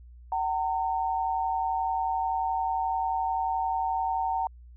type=tone pair together; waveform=sine; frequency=761 / 912.4 Hz; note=F#5 / A#5; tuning=+48 / -37 cents; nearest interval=minor third; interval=315 cents; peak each=-28 dBFS; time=0.32-4.47 s; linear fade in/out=2 ms; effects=added 60 Hz sine -46 dBFS peak until 4.76 s

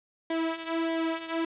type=tone with flanger; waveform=sawtooth; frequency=327.7 Hz; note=E4; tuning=10 cents flat; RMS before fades=-30 dBFS; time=0.3-1.45 s; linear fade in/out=5 ms; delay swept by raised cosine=0.74 to 3.14 ms; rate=1.6 Hz; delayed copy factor=-0.7; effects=resampled to 8000 Hz + 9-bit

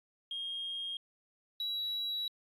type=tone pair in turn; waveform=sine; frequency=3239 / 3899 Hz; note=G#7 / B7; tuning=-44 / -23 cents; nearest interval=minor third; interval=321 cents; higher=second; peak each=-35 / -31 dBFS; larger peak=second; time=0.31-0.97 / 1.6-2.28 s; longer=second; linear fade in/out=2 ms; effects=tanh soft clip ceiling -32 dBFS + AAC 48 kbps

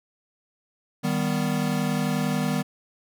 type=chord; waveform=square; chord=Eb augmented; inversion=none; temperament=equal; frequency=155.56 / 196 / 246.9 Hz; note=Eb3 / G3 / B3; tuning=0 / 0 / 0 cents; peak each=-28 dBFS; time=1.03-2.63 s; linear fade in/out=20 ms; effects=none

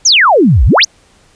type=exponential two-way sweep; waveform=sine; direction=down then up; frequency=7040 to 48.71 to 7040 Hz; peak=-4 dBFS; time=0.05-0.85 s; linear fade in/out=10 ms; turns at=0.65 s; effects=pink hiss -48 dBFS RMS until 1.35 s + resampled to 22050 Hz

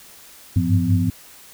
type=tone cluster; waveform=sine; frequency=94.6 / 99.7 / 105.4 / 173.9 / 254.1 Hz; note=F#2 / G2 / G#2 / F3 / B3; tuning=+39 / +30 / +26 / -7 / +49 cents; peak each=-21 / -20 / -24 / -22 / -22 dBFS; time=0.56-1.1 s; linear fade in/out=5 ms; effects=white hiss -45 dBFS RMS until 1.53 s

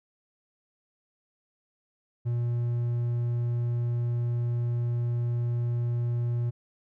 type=tone; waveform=triangle; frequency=119.5 Hz; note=A#2; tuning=43 cents sharp; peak=-23 dBFS; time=2.25-6.51 s; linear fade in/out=20 ms; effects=none

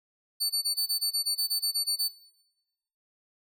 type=tone bursts; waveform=sawtooth; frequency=4500 Hz; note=C#8; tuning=25 cents sharp; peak=-22 dBFS; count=14; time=0.4-2.086 s; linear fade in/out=20 ms; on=100 ms; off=22 ms; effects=noise-tail reverb RT60 1.0 s tail -22 dB re dry

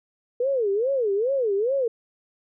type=tone with vibrato; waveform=sine; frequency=466.2 Hz; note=A#4; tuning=in tune; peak=-20 dBFS; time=0.4-1.88 s; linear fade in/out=5 ms; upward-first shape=sine; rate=2.4 Hz; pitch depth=300 cents each way; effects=none

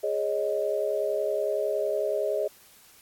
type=chord; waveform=sine; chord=Ab suspended fourth; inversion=none; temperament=equal with one note detuned; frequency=415.3 / 551.5 / 622.3 Hz; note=Ab4 / Db5 / Eb5; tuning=0 / -9 / 0 cents; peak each=-29 / -30 / -28 dBFS; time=0.03-2.48 s; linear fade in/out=10 ms; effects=white hiss -55 dBFS RMS until 3.01 s + AAC 64 kbps

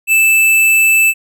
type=tone; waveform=square; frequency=2637 Hz; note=E7; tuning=in tune; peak=-8 dBFS; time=0.07-1.14 s; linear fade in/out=50 ms; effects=none

